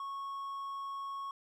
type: tone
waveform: triangle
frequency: 1102 Hz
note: C#6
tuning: 11 cents flat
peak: -36 dBFS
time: 0-1.31 s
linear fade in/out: 2 ms
effects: none